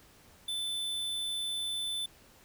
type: tone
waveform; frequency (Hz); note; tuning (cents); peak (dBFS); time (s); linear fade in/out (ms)
square; 3520; A7; 0; -33; 0.48-2.06; 5
effects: pink hiss -59 dBFS RMS until 2.44 s